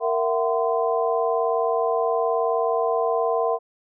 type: tone cluster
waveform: sine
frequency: 463.6 / 668 / 747 / 1027 Hz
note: A#4 / E5 / F#5 / C6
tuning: -10 / +23 / +16 / -33 cents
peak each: -23 / -24 / -27 / -27 dBFS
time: 0-3.59 s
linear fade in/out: 50 ms
effects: none